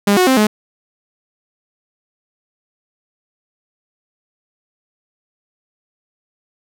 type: tone with pitch steps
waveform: sawtooth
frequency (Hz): 202.5 / 366.3 / 262 / 212.4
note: G#3 / F#4 / C4 / G#3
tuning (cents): -43 / -17 / +2 / +39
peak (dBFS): -6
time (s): 0.07-0.47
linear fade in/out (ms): 5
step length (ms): 100
effects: none